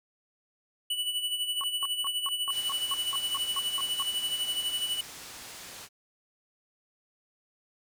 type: tone with tremolo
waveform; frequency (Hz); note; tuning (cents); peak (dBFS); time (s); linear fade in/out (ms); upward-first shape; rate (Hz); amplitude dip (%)
square; 2960; F#7; 0; -27; 0.9-5.01; 5; sine; 12; 60
type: tone bursts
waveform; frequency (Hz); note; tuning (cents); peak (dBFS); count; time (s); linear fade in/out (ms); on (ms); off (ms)
sine; 1100; C#6; -14; -32; 12; 1.61-4.024; 0; 27; 190
type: low-pass noise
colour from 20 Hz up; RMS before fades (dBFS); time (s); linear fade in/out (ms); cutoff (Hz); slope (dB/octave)
white; -45; 2.5-5.89; 50; 8500; 12
effects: none